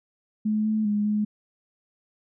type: tone with pitch steps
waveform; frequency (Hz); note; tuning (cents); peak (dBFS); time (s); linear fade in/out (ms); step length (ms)
sine; 214 / 216.6 / 207.7 / 210.5; A3 / A3 / G#3 / G#3; -48 / -27 / 0 / +24; -21; 0.45-1.25; 10; 200
effects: none